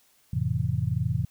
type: chord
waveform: sine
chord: F major seventh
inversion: none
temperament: just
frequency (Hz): 87.31 / 109.13 / 130.96 / 163.7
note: F2 / A2 / C3 / E3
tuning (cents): 0 / -14 / +2 / -12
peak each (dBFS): -31 / -28 / -28 / -31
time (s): 0.33-1.25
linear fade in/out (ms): 5
effects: white hiss -63 dBFS RMS until 1.3 s